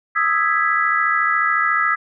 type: chord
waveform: sine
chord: E major seventh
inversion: third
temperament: equal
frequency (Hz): 1244.5 / 1318.5 / 1661.2 / 1975.5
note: D#6 / E6 / G#6 / B6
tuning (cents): 0 / 0 / 0 / 0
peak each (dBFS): -21 / -20 / -21 / -21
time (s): 0.15-1.96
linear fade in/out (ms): 20
effects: none